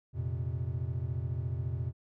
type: chord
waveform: triangle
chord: F suspended fourth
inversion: none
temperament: equal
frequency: 87.31 / 116.54 / 130.81 Hz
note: F2 / Bb2 / C3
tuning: 0 / 0 / 0 cents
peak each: -34 dBFS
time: 0.13-1.93 s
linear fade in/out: 50 ms
effects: none